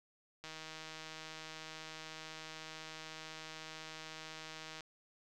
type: click train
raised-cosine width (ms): 0.2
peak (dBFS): -30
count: 691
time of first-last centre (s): 0.44-4.807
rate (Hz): 158
effects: none